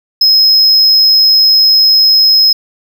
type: tone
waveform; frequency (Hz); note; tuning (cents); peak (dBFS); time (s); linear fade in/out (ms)
triangle; 5130; E8; -48; -3; 0.21-2.53; 5
effects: none